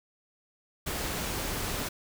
pink noise, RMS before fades -33 dBFS, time 0.86-1.89 s, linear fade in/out 10 ms, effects none

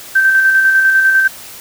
sine tone with tremolo, 1557 Hz, G6, 12 cents flat, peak -6 dBFS, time 0.15-1.28 s, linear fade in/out 10 ms, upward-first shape square, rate 10 Hz, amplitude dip 30%, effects white hiss -33 dBFS RMS until 1.6 s

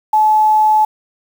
sine tone with quantisation, 860 Hz, A5, 40 cents flat, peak -8 dBFS, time 0.13-0.85 s, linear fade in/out 5 ms, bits 6, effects none

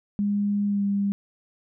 sine tone with pitch glide, 203.8 to 200.3 Hz, G#3 to G3, -32 to +38 cents, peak -21 dBFS, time 0.19-1.12 s, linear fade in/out 0 ms, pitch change -30 cents, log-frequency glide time 0.67-0.83 s, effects none

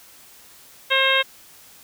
harmonic tone, 534 Hz, C5, 35 cents sharp, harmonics 1 / 2 / 3 / 4 / 5 / 6 / 7, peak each -24 / -25 / -22 / -23 / -24 / -23 / -24 dBFS, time 0.9-1.23 s, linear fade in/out 20 ms, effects white hiss -48 dBFS RMS until 1.83 s

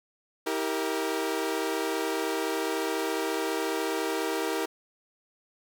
sawtooth chord, E diminished, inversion none, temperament equal with one note detuned, 322.3 / 392 / 466.2 Hz, E4 / G4 / Bb4, -39 / 0 / 0 cents, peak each -28 dBFS, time 0.46-4.66 s, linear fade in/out 10 ms, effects none

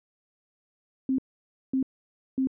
sine tone bursts, 263.7 Hz, C4, 14 cents sharp, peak -22 dBFS, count 3, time 1.09-2.472 s, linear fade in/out 2 ms, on 94 ms, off 550 ms, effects none

